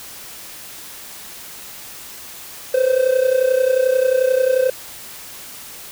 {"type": "tone with amplitude modulation", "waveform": "triangle", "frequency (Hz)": 516, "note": "C5", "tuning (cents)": -24, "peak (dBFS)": -8, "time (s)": [2.74, 4.7], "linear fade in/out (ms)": 5, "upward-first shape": "sine", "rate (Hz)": 31.3, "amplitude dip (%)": 75, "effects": ["white hiss -36 dBFS RMS until 5.91 s"]}